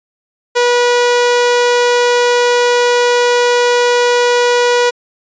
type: tone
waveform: sawtooth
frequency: 485.7 Hz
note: B4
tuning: 29 cents flat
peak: -5 dBFS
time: 0.55-4.91 s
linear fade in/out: 20 ms
effects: resampled to 16000 Hz